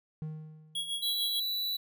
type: tone with exponential decay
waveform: triangle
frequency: 155.56 Hz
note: D#3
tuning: in tune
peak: -31 dBFS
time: 0.22-1.1 s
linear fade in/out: 0 ms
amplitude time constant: 190 ms
type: tone with tremolo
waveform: square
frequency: 3322 Hz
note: G#7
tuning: in tune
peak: -31 dBFS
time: 0.75-1.4 s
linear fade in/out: 5 ms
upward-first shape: sine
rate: 6.7 Hz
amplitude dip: 65%
type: tone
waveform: square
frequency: 3951 Hz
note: B7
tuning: in tune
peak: -31 dBFS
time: 1.02-1.77 s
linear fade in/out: 10 ms
effects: none